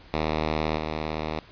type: tone with level steps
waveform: 5% pulse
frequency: 77.78 Hz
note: D#2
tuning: in tune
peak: -13 / -17 dBFS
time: 0.14-1.39 s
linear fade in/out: 0 ms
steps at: 0.77 s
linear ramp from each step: 2 ms
effects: pink hiss -51 dBFS RMS until 1.51 s + resampled to 11025 Hz